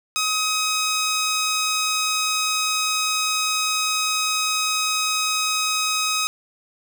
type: tone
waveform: 10% pulse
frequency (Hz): 1265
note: D#6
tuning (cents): +28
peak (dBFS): -12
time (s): 0.16-6.27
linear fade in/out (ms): 0
effects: 8-bit